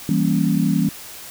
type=chord; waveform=sine; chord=E diminished seventh; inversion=none; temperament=equal with one note detuned; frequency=164.81 / 196 / 233.1 / 276.4 Hz; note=E3 / G3 / Bb3 / Db4; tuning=0 / 0 / 0 / -5 cents; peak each=-20 / -20 / -22 / -22 dBFS; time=0.09-0.89 s; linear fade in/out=2 ms; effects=white hiss -37 dBFS RMS until 1.3 s